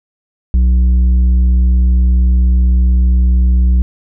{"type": "tone with tanh clipping", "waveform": "sine", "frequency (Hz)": 61.74, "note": "B1", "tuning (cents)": 0, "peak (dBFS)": -8, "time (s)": [0.54, 3.82], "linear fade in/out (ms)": 0, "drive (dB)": 6, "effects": []}